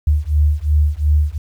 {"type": "beating tone pair", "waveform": "sine", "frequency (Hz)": [73.42, 76.22], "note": ["D2", "D#2"], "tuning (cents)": [0, -35], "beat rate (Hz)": 2.8, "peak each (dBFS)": -15, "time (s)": [0.07, 1.38], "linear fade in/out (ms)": 5, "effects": ["8-bit"]}